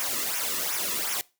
white noise with flanger, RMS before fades -29 dBFS, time 0-1.21 s, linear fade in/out 0 ms, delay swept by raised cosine 0.23 to 1.33 ms, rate 2.7 Hz, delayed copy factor -0.75, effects noise-tail reverb RT60 0.3 s tail -22 dB re dry

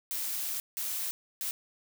blue noise bursts at uneven times, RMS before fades -34 dBFS, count 3, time 0.11-0.6 / 0.77-1.11 / 1.41-1.51 s, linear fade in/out 0 ms, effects none

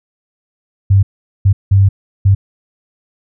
sine tone bursts at uneven times, 98 Hz, G2, in tune, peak -5 dBFS, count 4, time 0.9-1.03 / 1.45-1.53 / 1.71-1.89 / 2.25-2.35 s, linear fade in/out 10 ms, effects none

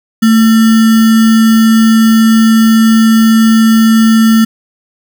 sine tone with sample-and-hold, 223.2 Hz, A3, 25 cents sharp, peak -3 dBFS, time 0.22-4.45 s, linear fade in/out 10 ms, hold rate 1575 Hz, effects none

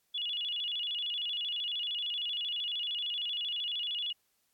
sine tone with vibrato, 3136 Hz, G7, in tune, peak -32 dBFS, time 0.14-4.13 s, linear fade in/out 10 ms, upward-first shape square, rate 13 Hz, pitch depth 150 cents each way, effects white hiss -75 dBFS RMS until 4.53 s + AAC 64 kbps

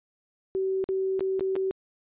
sine tone with dropouts, 381.8 Hz, G4, 46 cents flat, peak -24 dBFS, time 0.55-1.71 s, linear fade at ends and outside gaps 0 ms, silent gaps 0.841-0.889 / 1.194-1.207 / 1.395-1.408 / 1.555-1.563 s, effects resampled to 8000 Hz

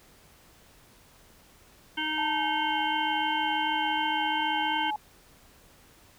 harmonic tone, 309.6 Hz, D#4, 9 cents flat, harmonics 1 / 3 / 5 / 7 / 9 / 10, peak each -36 / -35 / -33 / -36 / -38 / -33 dBFS, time 1.97-4.91 s, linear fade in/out 10 ms
sine tone with vibrato, 868 Hz, A5, 24 cents flat, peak -28 dBFS, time 2.18-4.96 s, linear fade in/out 2 ms, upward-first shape triangle, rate 2.8 Hz, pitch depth 47 cents each way
effects pink hiss -57 dBFS RMS until 6.18 s

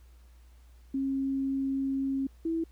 sine tone pair in turn, 270.4 / 328.1 Hz, C#4 / E4, -43 / -8 cents, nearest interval minor third, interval 335 cents, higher second, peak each -27 dBFS, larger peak neither, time 0.94-2.27 / 2.45-2.64 s, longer first, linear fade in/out 5 ms, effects added 60 Hz sine -52 dBFS peak until 2.71 s + pink hiss -67 dBFS RMS until 2.71 s

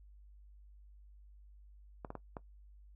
clicks, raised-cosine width 1 ms, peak -28 dBFS, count 4, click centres 2.048 / 2.104 / 2.153 / 2.368 s, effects noise-tail reverb RT60 0.1 s tail -17 dB re dry + added 50 Hz sine -55 dBFS peak until 2.95 s

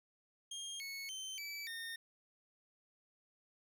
25% pulse tone with pitch steps, 3221 / 2202 / 3093 / 2307 / 1831 Hz, G7 / C#7 / G7 / D7 / A#6, +46 / -12 / -24 / -31 / -32 cents, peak -39 dBFS, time 0.51-1.96 s, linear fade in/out 5 ms, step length 290 ms, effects none

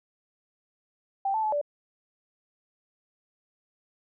sine tone with pitch steps, 784 / 878 / 860 / 583 Hz, G5 / A5 / A5 / D5, 0 / -4 / -40 / -13 cents, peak -24 dBFS, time 1.25-1.614 s, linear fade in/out 5 ms, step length 91 ms, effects none

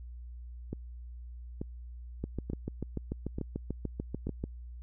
two click trains, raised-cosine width 3 ms, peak -21 / -22 dBFS, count 16 / 5, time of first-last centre 2.24-4.439 / 0.73-4.27 s, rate 6.82 / 1.13 Hz, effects added 60 Hz sine -42 dBFS peak until 4.82 s

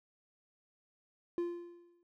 triangle tone with exponential decay, 346.5 Hz, F4, 14 cents flat, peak -28 dBFS, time 1.38-2.03 s, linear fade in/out 1 ms, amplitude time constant 140 ms, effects none

